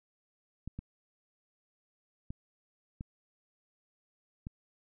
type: clicks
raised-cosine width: 5 ms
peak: -27 dBFS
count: 5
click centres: 0.676 / 0.79 / 2.305 / 3.009 / 4.469 s
effects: none